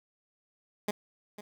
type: tone with echo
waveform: 15% pulse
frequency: 207.7 Hz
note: G#3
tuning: in tune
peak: -22 dBFS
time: 0.88-0.91 s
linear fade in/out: 5 ms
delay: 500 ms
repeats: 1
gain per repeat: -14 dB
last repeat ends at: 1.41 s
effects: none